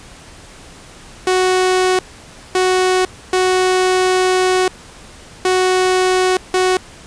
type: tone bursts at uneven times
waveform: sawtooth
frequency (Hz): 370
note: F#4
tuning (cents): 0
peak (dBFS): -8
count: 5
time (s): 1.27-1.99 / 2.55-3.05 / 3.33-4.68 / 5.45-6.37 / 6.54-6.77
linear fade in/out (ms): 2
effects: pink hiss -39 dBFS RMS until 7.06 s + resampled to 22050 Hz